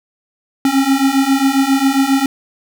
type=beating tone pair; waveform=square; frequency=266.9 / 274.3 Hz; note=C4 / C#4; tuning=+35 / -18 cents; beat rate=7.4 Hz; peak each=-16 / -14 dBFS; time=0.65-2.26 s; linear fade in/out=2 ms; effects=none